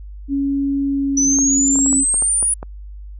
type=tone with pitch glide; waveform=sine; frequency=277.8 to 272.1 Hz; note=C#4 to C#4; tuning=+4 to -32 cents; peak=-16 dBFS; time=0.28-2.05 s; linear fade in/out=50 ms; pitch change=-36 cents; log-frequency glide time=0.84-1.89 s
type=exponential sweep; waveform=sine; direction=up; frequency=5920 to 9840 Hz; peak=-14 dBFS; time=1.17-2.54 s; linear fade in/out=5 ms
type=clicks; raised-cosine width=1 ms; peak=-16 dBFS; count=9; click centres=1.388 / 1.757 / 1.789 / 1.862 / 1.928 / 2.142 / 2.223 / 2.427 / 2.629 s
effects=added 50 Hz sine -31 dBFS peak until 3.19 s